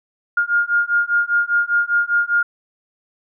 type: beating tone pair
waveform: sine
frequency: 1413 / 1418 Hz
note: F6 / F6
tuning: +20 / +26 cents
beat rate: 5 Hz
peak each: -18 dBFS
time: 0.37-2.43 s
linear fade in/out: 5 ms
effects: none